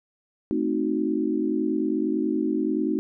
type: chord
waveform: sine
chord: A diminished seventh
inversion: none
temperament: equal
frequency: 220 / 261.6 / 311.1 / 370 Hz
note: A3 / C4 / Eb4 / Gb4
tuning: 0 / 0 / 0 / 0 cents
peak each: -29 / -28 / -25 / -29 dBFS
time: 0.51-2.99 s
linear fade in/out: 0 ms
effects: none